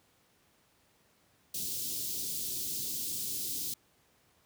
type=band-stop noise; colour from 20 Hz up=white; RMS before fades=-36 dBFS; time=1.54-3.74 s; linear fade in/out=5 ms; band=380 to 3700 Hz; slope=24 dB/octave; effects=pink hiss -68 dBFS RMS until 4.45 s + high-pass 80 Hz 12 dB/octave